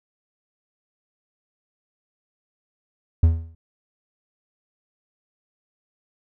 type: tone with exponential decay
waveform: triangle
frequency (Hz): 82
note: E2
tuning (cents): -9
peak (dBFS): -7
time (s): 3.23-3.55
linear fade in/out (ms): 5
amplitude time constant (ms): 69
effects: none